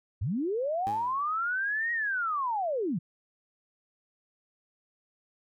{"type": "linear two-way sweep", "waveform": "sine", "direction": "up then down", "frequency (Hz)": [77.78, 1900, 141.1], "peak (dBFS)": -27, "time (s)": [0.21, 2.99], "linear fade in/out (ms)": 10, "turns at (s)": 1.92}
{"type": "tone with exponential decay", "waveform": "15% pulse", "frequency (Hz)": 105.8, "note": "G#2", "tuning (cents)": 33, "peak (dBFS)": -30, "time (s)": [0.87, 1.33], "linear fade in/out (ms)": 0, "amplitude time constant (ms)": 99}
{"effects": []}